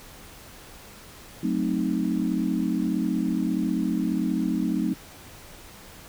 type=chord; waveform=sine; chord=F# diminished seventh; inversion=none; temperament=equal; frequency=185 / 220 / 261.6 / 311.1 Hz; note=F#3 / A3 / C4 / Eb4; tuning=0 / 0 / 0 / 0 cents; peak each=-28 dBFS; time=1.43-4.94 s; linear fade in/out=5 ms; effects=pink hiss -46 dBFS RMS until 6.08 s